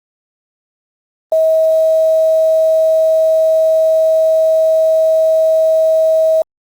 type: tone with quantisation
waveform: sine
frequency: 640 Hz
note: D#5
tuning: 49 cents sharp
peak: -8 dBFS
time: 1.32-6.42 s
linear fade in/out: 2 ms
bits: 6
effects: Opus 24 kbps